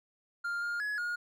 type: tone with pitch steps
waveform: triangle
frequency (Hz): 1400 / 1412 / 1688 / 1432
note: F6 / F6 / G#6 / F6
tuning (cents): +4 / +19 / +28 / +43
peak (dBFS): -30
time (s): 0.44-1.16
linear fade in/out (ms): 10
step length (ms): 180
effects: none